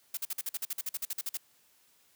blue noise bursts, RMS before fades -34 dBFS, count 16, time 0.14-1.372 s, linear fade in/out 5 ms, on 32 ms, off 48 ms, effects white hiss -66 dBFS RMS until 2.15 s + high-pass 80 Hz 12 dB/octave

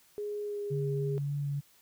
sine tone with pitch glide, 415.3 to 409.3 Hz, G#4 to G#4, 0 to -25 cents, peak -33 dBFS, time 0.18-1.18 s, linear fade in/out 0 ms, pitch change -25 cents, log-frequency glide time 0.43-0.62 s
sine tone with vibrato, 142.8 Hz, D3, 48 cents flat, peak -30 dBFS, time 0.7-1.61 s, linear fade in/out 20 ms, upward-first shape sine, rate 3.4 Hz, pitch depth 12 cents each way
effects white hiss -63 dBFS RMS until 1.81 s

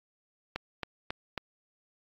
click train, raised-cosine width 0.3 ms, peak -17 dBFS, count 4, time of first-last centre 0.56-1.377 s, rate 3.67 Hz, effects AAC 64 kbps

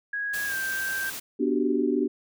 sine tone with pitch glide, 1655 to 1574.8 Hz, G#6 to G6, -6 to +8 cents, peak -27 dBFS, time 0.13-1.1 s, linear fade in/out 5 ms, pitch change -86 cents, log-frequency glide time 0.46-0.55 s
white noise, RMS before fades -36 dBFS, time 0.33-1.2 s, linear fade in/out 10 ms
sine chord, G major seventh, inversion first, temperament equal, 246.9 / 293.7 / 370 / 392 Hz, B3 / D4 / F#4 / G4, 0 / 0 / 0 / 0 cents, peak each -27 / -26 / -28 / -28 dBFS, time 1.39-2.08 s, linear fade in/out 20 ms
effects none

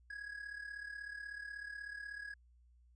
triangle tone with amplitude modulation, 1661.2 Hz, G#6, in tune, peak -39 dBFS, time 0.1-2.34 s, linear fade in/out 5 ms, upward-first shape sine, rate 36.3 Hz, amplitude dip 70%, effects added 60 Hz sine -63 dBFS peak until 2.95 s + resampled to 24000 Hz

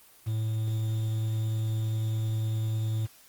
triangle tone with quantisation, 110 Hz, A2, in tune, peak -24 dBFS, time 0.26-3.07 s, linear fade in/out 20 ms, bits 8, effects white hiss -56 dBFS RMS until 3.28 s + Opus 24 kbps

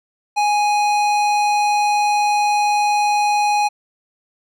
sine tone with hard clipping, 830.6 Hz, G#5, in tune, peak -16 dBFS, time 0.36-3.69 s, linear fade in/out 20 ms, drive 15 dB, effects none

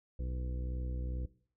harmonic tone, 62.3 Hz, B1, 16 cents sharp, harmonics 1 / 2 / 3 / 4 / 5 / 6 / 7 / 8, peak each -35 / -44 / -50 / -55 / -52 / -59 / -62 / -52 dBFS, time 0.19-1.26 s, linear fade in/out 5 ms, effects noise-tail reverb RT60 0.5 s tail -19 dB re dry

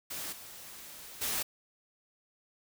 white noise with level steps, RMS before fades -39 / -48 / -33 dBFS, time 0.1-1.43 s, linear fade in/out 10 ms, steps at 0.32 / 1.21 s, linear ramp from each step 10 ms, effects none

